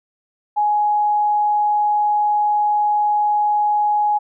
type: tone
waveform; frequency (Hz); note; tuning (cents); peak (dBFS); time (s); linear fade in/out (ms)
sine; 836; G#5; +11; -14; 0.56-4.19; 20
effects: none